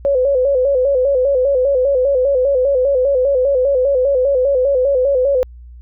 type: tone with vibrato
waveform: sine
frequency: 532 Hz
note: C5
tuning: 29 cents sharp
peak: -11 dBFS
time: 0.05-5.43 s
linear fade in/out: 0 ms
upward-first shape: square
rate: 5 Hz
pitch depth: 86 cents each way
effects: added 60 Hz sine -34 dBFS peak until 5.81 s